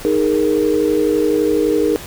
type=chord; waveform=sine; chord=D# suspended fourth; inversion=none; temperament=just; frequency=311.1 / 414.8 / 466.7 Hz; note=D#4 / G#4 / A#4; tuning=0 / -2 / +2 cents; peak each=-17 dBFS; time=0.05-1.96 s; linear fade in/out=0 ms; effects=pink hiss -33 dBFS RMS until 2.06 s